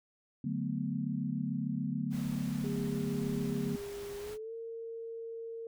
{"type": "chord", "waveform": "sine", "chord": "B minor seventh", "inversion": "first", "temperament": "equal", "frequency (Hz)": [146.83, 185, 220, 246.9], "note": ["D3", "F#3", "A3", "B3"], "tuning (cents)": [0, 0, 0, 0], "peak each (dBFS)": [-37, -38, -37, -37], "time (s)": [0.44, 3.76], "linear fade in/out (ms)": 5}
{"type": "noise", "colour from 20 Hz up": "pink", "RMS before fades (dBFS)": -49, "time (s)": [2.1, 4.38], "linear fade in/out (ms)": 50}
{"type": "tone with pitch glide", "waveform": "sine", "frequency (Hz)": [404.8, 457], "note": ["G#4", "A#4"], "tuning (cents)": [-44, -34], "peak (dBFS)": -39, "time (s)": [2.64, 5.67], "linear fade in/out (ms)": 2, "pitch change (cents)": 210, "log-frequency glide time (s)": [4.19, 4.53]}
{"effects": []}